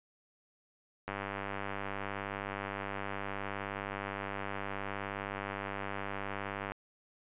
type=click train; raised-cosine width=0.5 ms; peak=-22 dBFS; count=561; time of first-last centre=1.08-6.719 s; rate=99.3 Hz; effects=resampled to 8000 Hz